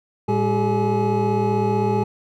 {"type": "tone cluster", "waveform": "triangle", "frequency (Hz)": [112.8, 202.4, 392.5, 428.2, 846], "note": ["A2", "G#3", "G4", "A4", "G#5"], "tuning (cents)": [44, -44, 2, -47, 32], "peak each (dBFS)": -22, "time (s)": [0.28, 2.04], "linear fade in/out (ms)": 10, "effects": []}